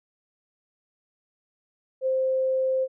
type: tone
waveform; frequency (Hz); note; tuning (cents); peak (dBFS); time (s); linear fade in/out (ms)
sine; 523.3; C5; 0; -21; 2.01-2.88; 50
effects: none